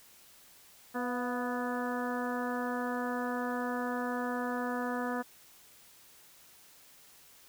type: harmonic tone with a mistuned harmonic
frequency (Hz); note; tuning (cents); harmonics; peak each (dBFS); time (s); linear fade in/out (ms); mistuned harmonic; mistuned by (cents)
246.9; B3; 0; 1 / 2 / 3 / 4 / 5 / 6 / 7; -35 / -38 / -40 / -41 / -42 / -43 / -43; 0.94-5.23; 20; 3; -43
effects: white hiss -58 dBFS RMS until 7.48 s